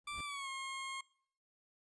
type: noise with exponential growth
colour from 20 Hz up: brown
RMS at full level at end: -45 dBFS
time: 0.04-0.21 s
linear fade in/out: 2 ms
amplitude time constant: 36 ms
type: tone with pitch glide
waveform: 20% pulse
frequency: 1172 to 1074.7 Hz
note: D6 to C6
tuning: -4 to +46 cents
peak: -36 dBFS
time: 0.07-1.01 s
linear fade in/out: 5 ms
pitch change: -150 cents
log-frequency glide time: 0.24-0.49 s
effects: noise-tail reverb RT60 0.6 s tail -22 dB re dry + resampled to 22050 Hz